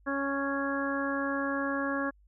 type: harmonic tone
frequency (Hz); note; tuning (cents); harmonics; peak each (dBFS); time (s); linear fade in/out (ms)
277.2; C#4; 0; 1 / 2 / 3 / 4 / 5 / 6; -32 / -35 / -43 / -36 / -39 / -35; 0.06-2.11; 20
effects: added 50 Hz sine -58 dBFS peak until 2.27 s